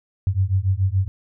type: beating tone pair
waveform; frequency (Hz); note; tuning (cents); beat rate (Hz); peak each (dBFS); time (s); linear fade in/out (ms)
sine; 92.2 / 99.2; F#2 / G2; -6 / +21; 7; -20; 0.27-1.08; 0
effects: none